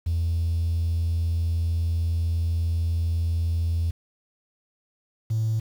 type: tone pair in turn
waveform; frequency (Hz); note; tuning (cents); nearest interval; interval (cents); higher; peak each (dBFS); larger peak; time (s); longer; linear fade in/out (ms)
triangle; 83.7 / 110.62; E2 / A2; +27 / +10; perfect fourth; 483; second; -18; neither; 0.06-3.91 / 5.3-5.6; first; 10
effects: tanh soft clip ceiling -18 dBFS + 8-bit